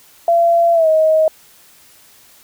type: tone with pitch glide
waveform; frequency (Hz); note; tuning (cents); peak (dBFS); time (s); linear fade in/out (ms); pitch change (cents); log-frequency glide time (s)
sine; 680 to 630.8; F5 to D#5; -46 to +24; -9; 0.28-1.28; 2; -130; 0.73-0.88
effects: white hiss -47 dBFS RMS until 2.43 s